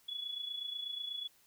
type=tone with amplitude modulation; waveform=sine; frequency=3396 Hz; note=G#7; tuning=38 cents sharp; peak=-35 dBFS; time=0.08-1.28 s; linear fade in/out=10 ms; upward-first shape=sine; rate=28.2 Hz; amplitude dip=65%; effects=white hiss -67 dBFS RMS until 1.46 s